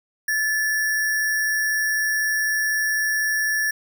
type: tone with sample-and-hold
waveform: sine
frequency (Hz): 1738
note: A6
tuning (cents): -22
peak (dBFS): -19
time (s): 0.28-3.71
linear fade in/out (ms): 5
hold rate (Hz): 7350
effects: none